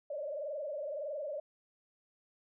sine tone with frequency modulation, 586 Hz, D5, 4 cents flat, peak -36 dBFS, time 0.1-1.4 s, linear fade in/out 5 ms, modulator 21.7 Hz, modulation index 1.8, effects none

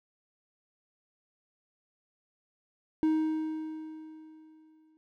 triangle tone with exponential decay, 313.9 Hz, D#4, 15 cents sharp, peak -20 dBFS, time 3.03-4.97 s, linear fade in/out 0 ms, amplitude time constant 420 ms, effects none

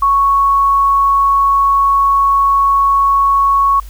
sine tone, 1108.7 Hz, C#6, in tune, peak -8 dBFS, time 0.02-3.8 s, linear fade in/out 5 ms, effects added 50 Hz sine -28 dBFS peak until 3.89 s + white hiss -44 dBFS RMS until 3.89 s

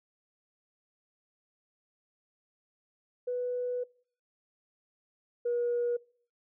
sine tone pair in turn, 493.9 / 480.1 Hz, B4 / B4, 0 / -49 cents, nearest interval unison, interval 49 cents, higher first, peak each -29 / -26 dBFS, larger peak second, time 3.27-3.84 / 5.45-5.97 s, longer first, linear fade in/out 10 ms, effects noise-tail reverb RT60 0.5 s tail -24 dB re dry + tanh soft clip ceiling -23 dBFS

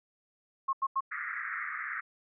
sine tone bursts, 1078 Hz, C#6, 49 cents flat, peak -26 dBFS, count 3, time 0.68-1.007 s, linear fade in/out 10 ms, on 51 ms, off 87 ms
white band-pass noise, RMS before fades -37 dBFS, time 1.11-2.01 s, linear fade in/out 10 ms, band 1200 to 2100 Hz, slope 96 dB/octave
effects none

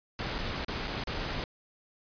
pink noise with dropouts, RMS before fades -34 dBFS, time 0.19-1.44 s, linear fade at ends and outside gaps 1 ms, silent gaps 0.382-0.387 / 0.647-0.682 / 0.874-0.878 / 1.038-1.072 s, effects resampled to 11025 Hz

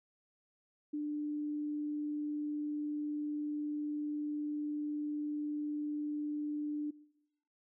sine tone with vibrato, 297.3 Hz, D4, 21 cents sharp, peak -34 dBFS, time 0.93-6.91 s, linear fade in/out 10 ms, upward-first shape sine, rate 20 Hz, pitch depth 11 cents each way, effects noise-tail reverb RT60 0.9 s tail -22 dB re dry

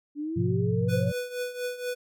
sine exponential sweep, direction up, 286.4 to 583 Hz, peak -29 dBFS, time 0.15-1.13 s, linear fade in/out 50 ms
sine chord, F diminished, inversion first, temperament just, 104.77 / 125.72 / 174.61 Hz, Ab2 / Cb3 / F3, +16 / +31 / 0 cents, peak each -28 dBFS, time 0.36-1.12 s, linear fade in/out 10 ms
square tone with tremolo, 493.9 Hz, B4, in tune, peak -28 dBFS, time 0.88-1.95 s, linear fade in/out 20 ms, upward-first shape triangle, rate 4.2 Hz, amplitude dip 80%
effects none

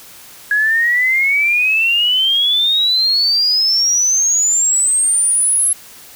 sine exponential sweep, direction up, 1661.2 to 11070 Hz, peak -11 dBFS, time 0.51-5.73 s, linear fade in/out 2 ms, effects white hiss -39 dBFS RMS until 6.15 s

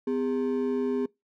triangle ring-modulated tone, 329.6 Hz, E4, in tune, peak -20 dBFS, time 0.07-1.06 s, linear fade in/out 5 ms, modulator 76.6 Hz, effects noise-tail reverb RT60 0.2 s tail -24 dB re dry

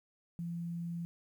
sine tone with quantisation, 170.3 Hz, F3, 43 cents flat, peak -36 dBFS, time 0.39-1.05 s, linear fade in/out 0 ms, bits 11, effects none

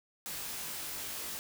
white noise with comb filter, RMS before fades -40 dBFS, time 0.26-1.39 s, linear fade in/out 0 ms, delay 20 ms, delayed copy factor +0.6, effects none

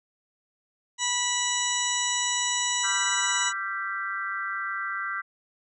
harmonic tone, 979 Hz, B5, 15 cents flat, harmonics 1 / 2 / 3 / 4 / 6 / 7 / 8, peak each -32 / -32 / -32 / -32 / -32 / -32 / -32 dBFS, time 0.98-3.53 s, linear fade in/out 50 ms
sine chord, G dominant seventh, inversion second, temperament equal with one note detuned, 1174.7 / 1369 / 1568 / 1975.5 Hz, D6 / F6 / G6 / B6, 0 / -35 / 0 / 0 cents, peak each -36 / -33 / -32 / -36 dBFS, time 2.83-5.22 s, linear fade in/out 20 ms
effects none

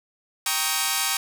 5% pulse chord, Eb dominant seventh, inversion first, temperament equal with one note detuned, 784 / 932.3 / 1108.7 / 1266.3 Hz, G5 / Bb5 / Db6 / Eb6, 0 / 0 / 0 / +30 cents, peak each -16 dBFS, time 0.46-1.17 s, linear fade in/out 2 ms, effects 7-bit

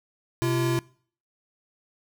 square tone pair together, 128.6 / 340.9 Hz, C3 / F4, -30 / -42 cents, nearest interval octave + perfect fourth, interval 1688 cents, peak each -26 dBFS, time 0.42-0.79 s, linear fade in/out 0 ms, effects noise-tail reverb RT60 0.5 s tail -23 dB re dry

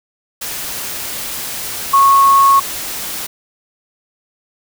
sine tone in noise, 1100 Hz, C#6, 14 cents flat, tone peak -6 dBFS, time 1.93-2.6 s, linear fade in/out 10 ms, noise white, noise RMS -24 dBFS, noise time 0.41-3.27 s, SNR +15 dB, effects none

